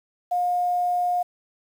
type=tone with quantisation; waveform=sine; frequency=713 Hz; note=F5; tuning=36 cents sharp; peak=-20 dBFS; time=0.31-1.23 s; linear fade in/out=10 ms; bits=8; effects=none